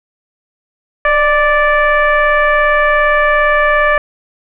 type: tone with frequency modulation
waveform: sine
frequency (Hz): 1174.7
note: D6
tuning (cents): 0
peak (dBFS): -8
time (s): 1.05-3.98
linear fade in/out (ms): 2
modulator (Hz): 578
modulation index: 1.5
effects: none